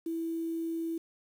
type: tone with quantisation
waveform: sine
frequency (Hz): 329.6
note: E4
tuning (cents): 0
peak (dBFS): -31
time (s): 0.06-0.98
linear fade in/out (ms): 5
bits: 9
effects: none